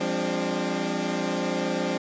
20% pulse chord, D half-diminished seventh, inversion first, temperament equal with one note detuned, 174.61 / 202.8 / 261.6 / 293.7 Hz, F3 / Ab3 / C4 / D4, 0 / -41 / 0 / 0 cents, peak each -26 dBFS, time 0-1.98 s, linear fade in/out 10 ms, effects resampled to 16000 Hz

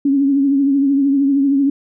sine tone with vibrato, 277.2 Hz, C#4, in tune, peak -11 dBFS, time 0.05-1.7 s, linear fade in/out 5 ms, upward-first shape triangle, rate 13 Hz, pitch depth 61 cents each way, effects none

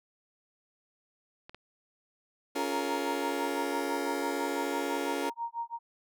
clicks, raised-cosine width 0.3 ms, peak -30 dBFS, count 2, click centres 1.495 / 1.546 s
30% pulse chord, Bb minor seventh, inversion first, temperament just, 279.7 / 349.6 / 419.5 / 466.2 Hz, Db4 / F4 / Ab4 / Bb4, +16 / +2 / +17 / 0 cents, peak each -32 / -34 / -35 / -35 dBFS, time 2.55-5.3 s, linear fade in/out 10 ms
sine tone with tremolo, 932.3 Hz, A#5, in tune, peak -30 dBFS, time 2.56-5.79 s, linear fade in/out 50 ms, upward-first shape sine, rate 6 Hz, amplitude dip 100%
effects none

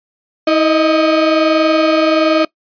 35% pulse tone pair together, 320.6 / 620 Hz, E4 / D#5, -48 / -6 cents, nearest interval major seventh, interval 1142 cents, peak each -11 dBFS, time 0.47-2.45 s, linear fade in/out 5 ms, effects noise-tail reverb RT60 0.1 s tail -22 dB re dry + resampled to 11025 Hz

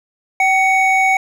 triangle tone pair together, 765 / 2231 Hz, G5 / C#7, -42 / +11 cents, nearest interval octave + perfect fifth, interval 1853 cents, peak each -12 dBFS, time 0.4-1.17 s, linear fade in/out 2 ms, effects none

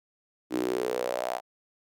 sawtooth tone with high-pass filter sweep, 61.7 Hz, B1, 1 cent flat, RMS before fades -30 dBFS, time 0.5-1.41 s, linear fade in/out 50 ms, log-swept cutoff 300 to 740 Hz, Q 5.6, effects none

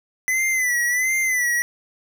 square tone with vibrato, 2004 Hz, B6, 25 cents sharp, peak -19 dBFS, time 0.28-1.62 s, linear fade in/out 0 ms, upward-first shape sine, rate 1.4 Hz, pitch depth 82 cents each way, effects none

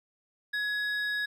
triangle tone pair together, 1681 / 3774 Hz, G#6 / A#7, +20 / +21 cents, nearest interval octave + major second, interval 1401 cents, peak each -27 / -37 dBFS, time 0.53-1.26 s, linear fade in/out 10 ms, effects none

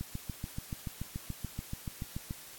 click train, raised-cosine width 5 ms, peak -24 dBFS, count 17, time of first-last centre 0.01-2.309 s, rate 6.96 Hz, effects white hiss -50 dBFS RMS until 2.58 s + AAC 64 kbps

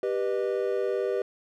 triangle chord, G augmented, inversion none, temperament just, 392 / 490 / 612.5 Hz, G4 / B4 / D#5, 0 / -14 / -27 cents, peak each -26 / -27 / -31 dBFS, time 0.03-1.22 s, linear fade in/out 2 ms, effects none

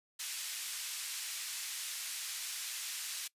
white band-pass noise, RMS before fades -41 dBFS, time 0.19-3.28 s, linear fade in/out 10 ms, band 2000 to 9800 Hz, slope 12 dB/octave, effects noise-tail reverb RT60 0.1 s tail -22 dB re dry + resampled to 32000 Hz

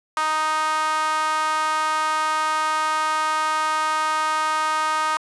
sawtooth tone with high-pass filter, 311.1 Hz, D#4, in tune, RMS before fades -22 dBFS, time 0.17-5.17 s, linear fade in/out 0 ms, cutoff 1100 Hz, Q 8, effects resampled to 24000 Hz + 9-bit

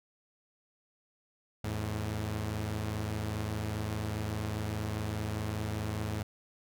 sawtooth tone pair together, 82.41 / 107.33 Hz, E2 / A2, 0 / -43 cents, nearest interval perfect fourth, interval 457 cents, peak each -34 / -30 dBFS, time 1.64-6.23 s, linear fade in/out 5 ms, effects none

